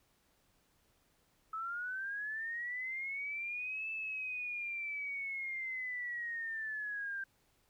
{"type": "linear two-way sweep", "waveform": "sine", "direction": "up then down", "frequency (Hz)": [1288, 2637, 1572], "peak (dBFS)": -37, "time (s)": [1.53, 7.24], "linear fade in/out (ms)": 5, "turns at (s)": 3.9, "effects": ["pink hiss -73 dBFS RMS until 7.69 s"]}